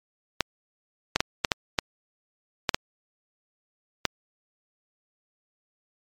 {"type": "clicks", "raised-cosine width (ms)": 0.2, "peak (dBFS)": -3, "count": 9, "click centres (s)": [0.407, 1.16, 1.205, 1.448, 1.518, 1.788, 2.692, 2.745, 4.053], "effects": ["MP3 96 kbps"]}